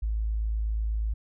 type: tone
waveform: sine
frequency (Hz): 54.1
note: A1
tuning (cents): -29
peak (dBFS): -25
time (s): 0.02-1.14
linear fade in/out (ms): 10
effects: none

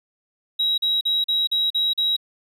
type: tone bursts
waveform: triangle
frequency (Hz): 3846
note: B7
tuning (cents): -47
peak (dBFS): -15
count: 7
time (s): 0.59-2.166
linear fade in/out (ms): 10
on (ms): 190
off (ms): 41
effects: tanh soft clip ceiling -15 dBFS

